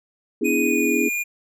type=chord; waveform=sine; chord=E dominant seventh; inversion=second; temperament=equal with one note detuned; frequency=246.9 / 290 / 329.6 / 415.3 Hz; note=B3 / D4 / E4 / G#4; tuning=0 / -22 / 0 / 0 cents; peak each=-24 dBFS; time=0.41-1.09 s; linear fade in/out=10 ms
type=tone with pitch glide; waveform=square; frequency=2489 to 2424 Hz; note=D#7 to D#7; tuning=0 to -46 cents; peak=-23 dBFS; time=0.44-1.24 s; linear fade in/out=20 ms; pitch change=-46 cents; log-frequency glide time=0.57-1.1 s
effects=none